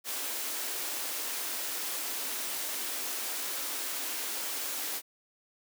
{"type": "high-pass noise", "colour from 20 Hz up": "white", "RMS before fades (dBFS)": -35, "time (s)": [0.04, 5.02], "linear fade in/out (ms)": 50, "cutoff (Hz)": 240, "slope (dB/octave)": 96, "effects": []}